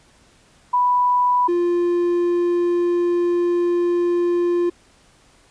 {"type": "tone pair in turn", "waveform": ["sine", "triangle"], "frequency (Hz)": [987, 349], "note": ["B5", "F4"], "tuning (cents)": [-1, -1], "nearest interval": "octave + tritone", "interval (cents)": 1800, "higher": "first", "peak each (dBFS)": -14, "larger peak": "neither", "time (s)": [[0.73, 1.48], [1.48, 4.7]], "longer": "second", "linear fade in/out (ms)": 10, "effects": ["pink hiss -54 dBFS RMS until 5.5 s", "resampled to 22050 Hz"]}